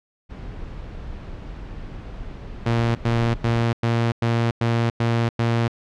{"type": "noise", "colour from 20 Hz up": "brown", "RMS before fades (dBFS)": -34, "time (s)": [0.29, 3.64], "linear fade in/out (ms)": 20}
{"type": "tone bursts", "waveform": "sawtooth", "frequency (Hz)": 116.4, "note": "A#2", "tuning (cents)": -2, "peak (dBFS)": -14, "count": 8, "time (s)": [2.66, 5.68], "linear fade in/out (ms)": 5, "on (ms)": 290, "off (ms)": 100}
{"effects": ["low-pass 4000 Hz 12 dB/octave"]}